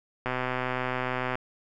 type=click train; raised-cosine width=0.5 ms; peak=-14 dBFS; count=140; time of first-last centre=0.26-1.354 s; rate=127 Hz; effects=none